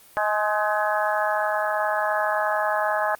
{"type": "harmonic tone with a mistuned harmonic", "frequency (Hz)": 210.3, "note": "G#3", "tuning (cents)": 22, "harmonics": [3, 4, 5, 6, 7, 8], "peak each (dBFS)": [-25, -25, -29, -29, -30, -28], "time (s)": [0.17, 3.15], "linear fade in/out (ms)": 0, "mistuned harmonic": 7, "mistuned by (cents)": 58, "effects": ["white hiss -51 dBFS RMS until 3.19 s", "Opus 32 kbps"]}